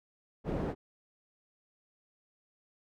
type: low-pass noise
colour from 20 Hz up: white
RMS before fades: -34 dBFS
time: 0.44-0.75 s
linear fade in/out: 50 ms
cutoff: 420 Hz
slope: 12 dB/octave
effects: none